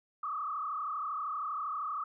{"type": "tone with frequency modulation", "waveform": "sine", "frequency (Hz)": 1208, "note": "D6", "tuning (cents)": 48, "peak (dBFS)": -33, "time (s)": [0.23, 2.04], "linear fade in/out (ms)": 5, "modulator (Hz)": 32.7, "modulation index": 2.4, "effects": []}